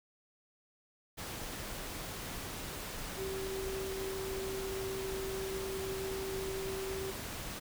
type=tone in noise; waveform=sine; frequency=384.6 Hz; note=G4; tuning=33 cents flat; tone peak=-37 dBFS; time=3.17-7.12 s; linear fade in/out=20 ms; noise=pink; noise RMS=-42 dBFS; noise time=1.17-7.6 s; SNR=+2 dB; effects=none